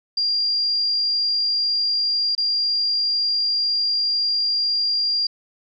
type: tone with dropouts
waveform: sine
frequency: 4783 Hz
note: D8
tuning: 31 cents sharp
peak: -18 dBFS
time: 0.17-5.27 s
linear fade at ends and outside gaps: 5 ms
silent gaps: 2.351-2.378 s
effects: none